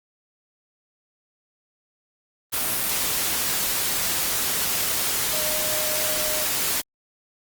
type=tone in noise; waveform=sine; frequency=614 Hz; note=D#5; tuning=23 cents flat; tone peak=-31 dBFS; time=5.32-6.46 s; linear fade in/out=20 ms; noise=white; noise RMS=-24 dBFS; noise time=2.52-6.82 s; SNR=-10 dB; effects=Opus 32 kbps